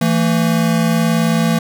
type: tone pair together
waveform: square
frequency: 166.48 / 225.2 Hz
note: E3 / A3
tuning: +17 / +40 cents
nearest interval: perfect fourth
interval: 523 cents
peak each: -16 dBFS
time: 0.01-1.59 s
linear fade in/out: 5 ms
effects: none